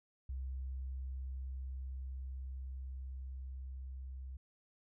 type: tone with level ramp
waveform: sine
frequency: 65.41 Hz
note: C2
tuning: in tune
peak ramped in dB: -38 to -43 dBFS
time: 0.29-4.37 s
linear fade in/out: 5 ms
effects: none